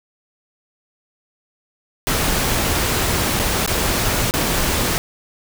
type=noise with dropouts; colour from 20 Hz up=pink; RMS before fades=-19 dBFS; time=2.07-4.98 s; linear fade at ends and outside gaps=0 ms; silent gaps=3.392-3.398 / 3.662-3.676 / 4.31-4.339 s; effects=none